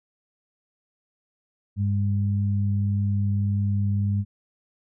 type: tone pair together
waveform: sine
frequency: 100 / 201.7 Hz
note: G2 / G3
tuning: +35 / +50 cents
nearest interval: octave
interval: 1215 cents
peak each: -21 / -28 dBFS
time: 1.76-4.25 s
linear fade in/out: 50 ms
effects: none